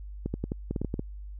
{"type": "clicks", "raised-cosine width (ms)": 3, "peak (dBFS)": -17, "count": 10, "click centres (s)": [0.26, 0.34, 0.44, 0.519, 0.71, 0.762, 0.816, 0.847, 0.941, 0.994], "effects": ["added 50 Hz sine -38 dBFS peak until 1.39 s"]}